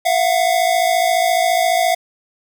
square tone pair together, 674 / 728.5 Hz, E5 / F#5, +38 / -27 cents, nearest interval minor second, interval 135 cents, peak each -17 dBFS, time 0.05-1.95 s, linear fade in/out 10 ms, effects none

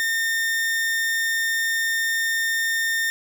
40% pulse tone, 1818 Hz, A#6, 44 cents flat, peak -20 dBFS, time 0-3.1 s, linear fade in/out 0 ms, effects none

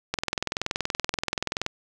click train, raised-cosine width 0.2 ms, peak -8 dBFS, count 33, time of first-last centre 0.14-1.664 s, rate 21 Hz, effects none

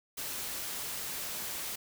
white noise, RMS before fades -38 dBFS, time 0.17-1.76 s, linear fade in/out 10 ms, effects none

